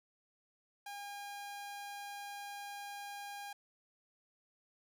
sawtooth tone, 810 Hz, G#5, 43 cents flat, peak -40 dBFS, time 0.86-3.53 s, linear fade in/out 5 ms, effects none

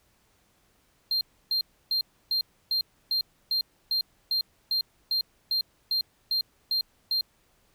triangle tone bursts, 4186 Hz, C8, in tune, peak -22 dBFS, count 16, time 1.11-7.21 s, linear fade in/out 2 ms, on 100 ms, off 300 ms, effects pink hiss -66 dBFS RMS until 7.74 s

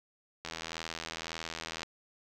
click train, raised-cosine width 0.2 ms, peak -20 dBFS, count 114, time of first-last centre 0.45-1.831 s, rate 81.8 Hz, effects none

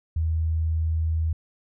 sine tone, 80.4 Hz, E2, 43 cents flat, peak -21 dBFS, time 0.16-1.33 s, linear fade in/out 5 ms, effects none

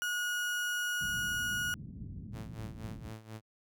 35% pulse tone, 1450 Hz, F#6, 35 cents flat, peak -30 dBFS, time 0.02-1.74 s, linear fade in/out 0 ms
pink low-pass noise, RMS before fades -42 dBFS, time 1-3.13 s, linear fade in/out 20 ms, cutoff 230 Hz, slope 24 dB/octave
sawtooth tone with tremolo, 110 Hz, A2, in tune, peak -37 dBFS, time 2.32-3.41 s, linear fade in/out 50 ms, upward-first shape sine, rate 4.1 Hz, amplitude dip 80%
effects high-pass 60 Hz 12 dB/octave

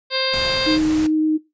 harmonic tone, 527 Hz, C5, 12 cents sharp, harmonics 1 / 2 / 3 / 4 / 5 / 6 / 7 / 8 / 9, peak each -24 / -30 / -30 / -30 / -30 / -30 / -25 / -30 / -24 dBFS, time 0.1-0.79 s, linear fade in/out 50 ms
pink noise, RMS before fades -30 dBFS, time 0.33-1.07 s, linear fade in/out 5 ms
sine tone with vibrato, 311.1 Hz, D#4, in tune, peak -15 dBFS, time 0.66-1.38 s, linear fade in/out 20 ms, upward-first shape triangle, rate 8.8 Hz, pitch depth 9 cents each way
effects noise-tail reverb RT60 0.2 s tail -17 dB re dry + resampled to 16000 Hz

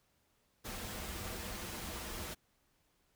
pink noise with comb filter, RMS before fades -43 dBFS, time 0.64-2.35 s, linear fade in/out 20 ms, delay 7.2 ms, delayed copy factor -0.5, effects pink hiss -75 dBFS RMS until 3.15 s

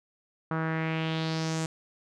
sawtooth tone with low-pass filter sweep, 160.6 Hz, E3, 45 cents flat, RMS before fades -30 dBFS, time 0.51-1.66 s, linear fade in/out 2 ms, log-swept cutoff 1300 to 7800 Hz, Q 2.9, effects none

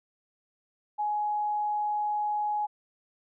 sine tone, 838 Hz, G#5, 15 cents sharp, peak -26 dBFS, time 0.98-2.67 s, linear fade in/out 20 ms, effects none

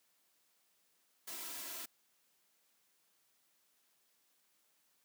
white noise with comb filter, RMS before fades -45 dBFS, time 1.27-1.86 s, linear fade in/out 10 ms, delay 3 ms, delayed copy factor +0.7, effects white hiss -75 dBFS RMS until 5.04 s + high-pass 150 Hz 12 dB/octave

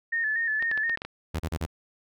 sine tone with vibrato, 1785 Hz, A6, 24 cents sharp, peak -24 dBFS, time 0.12-0.96 s, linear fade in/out 10 ms, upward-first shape square, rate 4.2 Hz, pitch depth 52 cents each way
clicks, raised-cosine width 0.3 ms, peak -20 dBFS, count 8, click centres 0.625 / 0.714 / 0.776 / 0.896 / 0.974 / 1.019 / 1.05 / 1.356 s
sawtooth tone bursts, 81 Hz, E2, 30 cents flat, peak -23 dBFS, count 4, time 1.34-1.663 s, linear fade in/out 10 ms, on 56 ms, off 33 ms
effects none

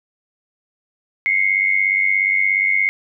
sine tone pair together, 2093 / 2190 Hz, C7 / C#7, 0 / -22 cents, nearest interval minor second, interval 78 cents, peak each -17 dBFS, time 1.26-2.89 s, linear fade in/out 0 ms, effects none

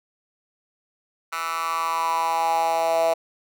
10% pulse tone with high-pass filter sweep, 164.81 Hz, E3, in tune, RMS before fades -23 dBFS, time 1.32-3.14 s, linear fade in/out 10 ms, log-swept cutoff 1400 to 630 Hz, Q 5.8, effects none

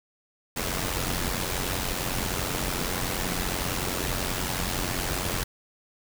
pink noise with amplitude modulation, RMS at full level -26 dBFS, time 0.56-5.44 s, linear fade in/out 10 ms, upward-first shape sine, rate 90.6 Hz, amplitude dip 65%, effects none

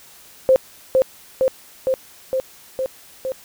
sine tone with echo, 523.3 Hz, C5, in tune, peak -9 dBFS, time 0.49-0.56 s, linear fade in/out 0 ms, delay 460 ms, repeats 6, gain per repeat -2 dB, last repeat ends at 3.32 s, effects white hiss -46 dBFS RMS until 3.44 s

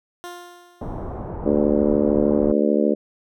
15% pulse tone with exponential decay, 351.9 Hz, F4, 13 cents sharp, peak -25 dBFS, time 0.24-1.3 s, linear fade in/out 0 ms, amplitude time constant 230 ms
pink low-pass noise, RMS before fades -30 dBFS, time 0.81-2.52 s, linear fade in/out 5 ms, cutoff 950 Hz, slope 24 dB/octave
harmonic tone, 73.4 Hz, D2, in tune, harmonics 3 / 4 / 5 / 6 / 7 / 8, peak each -21 / -22 / -23 / -24 / -24 / -25 dBFS, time 1.45-2.95 s, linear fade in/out 20 ms
effects none

